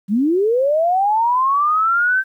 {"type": "linear sweep", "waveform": "sine", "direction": "up", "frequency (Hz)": [185, 1568], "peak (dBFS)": -13, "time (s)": [0.08, 2.24], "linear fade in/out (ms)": 50, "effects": ["9-bit"]}